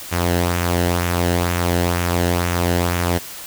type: tone with flanger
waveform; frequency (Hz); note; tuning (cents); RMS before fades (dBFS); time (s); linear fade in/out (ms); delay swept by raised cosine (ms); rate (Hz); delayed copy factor
sawtooth; 87.31; F2; 0; -19; 0.11-3.19; 20; 0.21 to 0.88; 2.1; -0.5
effects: white hiss -34 dBFS RMS until 3.46 s